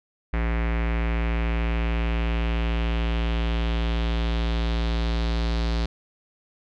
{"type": "tone with low-pass filter sweep", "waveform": "square", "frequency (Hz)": 57.1, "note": "A#1", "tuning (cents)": -35, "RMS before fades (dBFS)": -24, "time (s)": [0.33, 5.86], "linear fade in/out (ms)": 5, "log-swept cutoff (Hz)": [2100, 4300], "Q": 2.7, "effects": []}